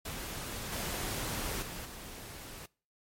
pink noise with level steps, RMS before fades -40 / -36 / -42 / -46 dBFS, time 0.05-2.66 s, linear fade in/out 5 ms, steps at 0.72 / 1.62 / 1.85 s, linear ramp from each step 5 ms, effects noise-tail reverb RT60 0.4 s tail -24 dB re dry + MP3 64 kbps

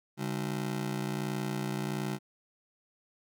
30% pulse ring-modulated tone, 170 Hz, F3, 46 cents flat, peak -26 dBFS, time 0.17-2.19 s, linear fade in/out 50 ms, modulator 30.7 Hz, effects none

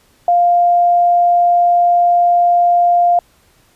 sine tone, 700 Hz, F5, 4 cents sharp, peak -8 dBFS, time 0.28-3.19 s, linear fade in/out 2 ms, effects pink hiss -53 dBFS RMS until 3.75 s + resampled to 32000 Hz

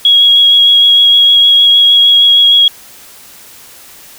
sine tone with vibrato, 3312 Hz, G#7, 5 cents flat, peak -3 dBFS, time 0.05-2.68 s, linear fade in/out 2 ms, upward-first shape sine, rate 6.5 Hz, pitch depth 12 cents each way, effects white hiss -36 dBFS RMS until 4.18 s

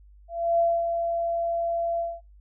sine tone with ADSR envelope, 678 Hz, E5, 49 cents sharp, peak -18 dBFS, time 0.28-2.21 s, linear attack 310 ms, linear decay 240 ms, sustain -6 dB, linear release 220 ms, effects noise-tail reverb RT60 0.2 s tail -22 dB re dry + added 50 Hz sine -49 dBFS peak until 2.4 s

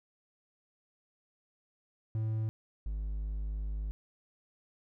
triangle tone pair in turn, 110 / 51.79 Hz, A2 / G#1, 0 / -4 cents, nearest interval octave + minor second, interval 1304 cents, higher first, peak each -28 / -31 dBFS, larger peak first, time 2.15-2.49 / 2.86-3.91 s, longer second, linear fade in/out 0 ms, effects none

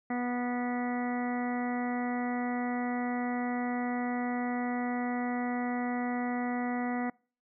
harmonic tone with a mistuned harmonic, 244.9 Hz, B3, 14 cents flat, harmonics 1 / 2 / 3 / 4 / 5 / 6 / 7 / 8 / 9, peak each -31 / -41 / -36 / -46 / -45 / -47 / -51 / -41 / -52 dBFS, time 0.1-7.1 s, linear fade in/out 5 ms, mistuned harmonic 7, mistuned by +16 cents, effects noise-tail reverb RT60 0.4 s tail -26 dB re dry

